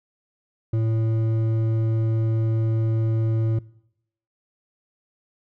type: tone with hard clipping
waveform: sine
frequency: 111.9 Hz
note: A2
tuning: 30 cents sharp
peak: -21 dBFS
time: 0.73-3.59 s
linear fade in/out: 5 ms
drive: 8 dB
effects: noise-tail reverb RT60 0.8 s tail -22 dB re dry